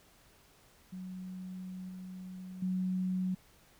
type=tone with level steps; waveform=sine; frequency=185 Hz; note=F#3; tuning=in tune; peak=-40 / -42 / -30 dBFS; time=0.92-3.35 s; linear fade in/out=10 ms; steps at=1.89 / 2.62 s; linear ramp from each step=5 ms; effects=pink hiss -63 dBFS RMS until 3.79 s